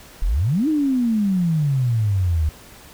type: exponential two-way sweep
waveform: sine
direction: up then down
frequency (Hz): 35.28 to 318.9 to 74.5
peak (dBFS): -16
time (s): 0.22-2.49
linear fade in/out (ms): 0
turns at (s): 0.68
effects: pink hiss -44 dBFS RMS until 2.93 s